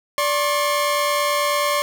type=tone pair together; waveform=sawtooth; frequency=582.6 / 1076 Hz; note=D5 / C6; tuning=-14 / +48 cents; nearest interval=major seventh; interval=1062 cents; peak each=-17 dBFS; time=0.18-1.82 s; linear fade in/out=0 ms; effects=none